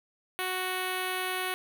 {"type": "tone with notch filter", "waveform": "5% pulse", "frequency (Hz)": 370, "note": "F#4", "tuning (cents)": 0, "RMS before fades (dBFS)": -32, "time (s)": [0.39, 1.54], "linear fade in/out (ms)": 0, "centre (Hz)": 5200, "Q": 1.1, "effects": []}